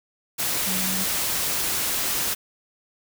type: tone in noise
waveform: sine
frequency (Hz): 188.3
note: F#3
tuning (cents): +31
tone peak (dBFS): -30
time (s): 0.66-1.05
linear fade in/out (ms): 20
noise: white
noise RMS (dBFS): -25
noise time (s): 0.38-2.35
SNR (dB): -8
effects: none